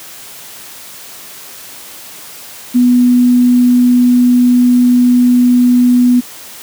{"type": "tone", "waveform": "sine", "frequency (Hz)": 246.2, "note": "B3", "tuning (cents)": -5, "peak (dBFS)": -5, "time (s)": [2.74, 6.21], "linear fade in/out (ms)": 20, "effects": ["white hiss -32 dBFS RMS until 6.62 s", "high-pass 100 Hz 12 dB/octave"]}